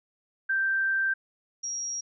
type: tone pair in turn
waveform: sine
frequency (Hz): 1568 / 5656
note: G6 / F8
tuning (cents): 0 / +21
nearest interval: octave + minor seventh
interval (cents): 2221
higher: second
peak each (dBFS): -23 / -30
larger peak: first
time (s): 0.49-1.14 / 1.63-2.01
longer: first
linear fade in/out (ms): 10
effects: none